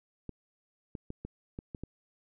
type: clicks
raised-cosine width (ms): 3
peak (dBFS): -26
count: 7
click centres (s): 0.293 / 0.952 / 1.104 / 1.25 / 1.589 / 1.748 / 1.836
effects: none